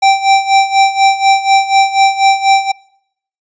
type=tone with tremolo; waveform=square; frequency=781 Hz; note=G5; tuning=7 cents flat; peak=-5 dBFS; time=0.02-2.72 s; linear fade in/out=10 ms; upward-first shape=sine; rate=4.1 Hz; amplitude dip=80%; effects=noise-tail reverb RT60 0.7 s tail -24 dB re dry + resampled to 16000 Hz